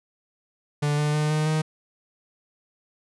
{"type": "tone with pitch steps", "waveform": "45% pulse", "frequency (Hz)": [146.83, 149.05, 151.31, 153.6, 155.92], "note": ["D3", "D3", "D#3", "D#3", "D#3"], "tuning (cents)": [0, 26, -48, -22, 4], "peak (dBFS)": -21, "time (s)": [0.82, 1.62], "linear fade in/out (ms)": 10, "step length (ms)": 160, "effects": ["resampled to 24000 Hz"]}